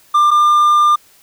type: tone pair in turn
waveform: triangle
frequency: 1192 / 1198.4 Hz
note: D6 / D6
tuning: +25 / +35 cents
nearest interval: unison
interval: 10 cents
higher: second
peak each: -6 / -6 dBFS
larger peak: neither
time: 0.14-0.31 / 0.31-0.96 s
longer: second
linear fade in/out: 10 ms
effects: white hiss -49 dBFS RMS until 1.22 s